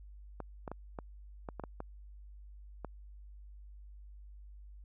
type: clicks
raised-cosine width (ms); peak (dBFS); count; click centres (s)
1; -26; 9; 0.403 / 0.678 / 0.716 / 0.988 / 1.488 / 1.597 / 1.638 / 1.804 / 2.847
effects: added 50 Hz sine -49 dBFS peak until 4.84 s